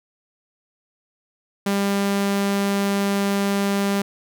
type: tone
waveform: sawtooth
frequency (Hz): 199.3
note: G3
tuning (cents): +29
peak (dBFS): -15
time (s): 1.66-4.02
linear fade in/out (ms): 5
effects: none